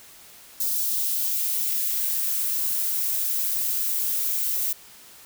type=noise with high-pass filter sweep; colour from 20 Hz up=violet; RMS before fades=-25 dBFS; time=0.6-4.73 s; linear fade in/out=5 ms; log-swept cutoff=4600 to 210 Hz; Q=1.2; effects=white hiss -48 dBFS RMS until 5.25 s